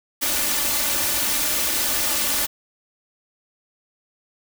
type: noise with comb filter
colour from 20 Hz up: white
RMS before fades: -22 dBFS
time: 0.21-2.47 s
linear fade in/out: 20 ms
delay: 3.4 ms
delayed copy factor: +0.6
effects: none